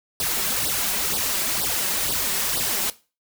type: noise with flanger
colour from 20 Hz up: white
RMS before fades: -24 dBFS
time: 0.2-2.9 s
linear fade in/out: 2 ms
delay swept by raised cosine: 0.21 to 5.41 ms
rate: 2.1 Hz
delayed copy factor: +0.85
effects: noise-tail reverb RT60 0.3 s tail -17 dB re dry